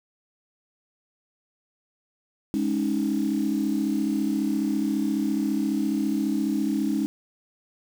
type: chord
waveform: sine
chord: Ab suspended fourth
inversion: none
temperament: just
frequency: 207.7 / 276.9 / 311.5 Hz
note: Ab3 / Db4 / Eb4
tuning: 0 / -2 / +2 cents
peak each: -26 dBFS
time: 2.54-7.06 s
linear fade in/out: 0 ms
effects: tanh soft clip ceiling -13 dBFS + 7-bit